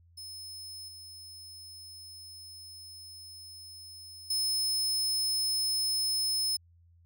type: tone with level steps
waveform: sawtooth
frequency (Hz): 5200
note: E8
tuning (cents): -24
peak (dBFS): -39 / -43 / -25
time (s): 0.17-6.57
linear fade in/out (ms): 10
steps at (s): 0.88 / 4.3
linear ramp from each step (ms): 5
effects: added 85 Hz sine -58 dBFS peak until 7.05 s